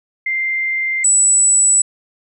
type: tone pair in turn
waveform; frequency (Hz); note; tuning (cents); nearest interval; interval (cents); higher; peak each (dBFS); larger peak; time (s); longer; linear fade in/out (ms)
sine; 2093 / 7902; C7 / B8; 0 / 0; octave + major seventh; 2300; second; -16 / -9; second; 0.26-1.04 / 1.04-1.82; neither; 5
effects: none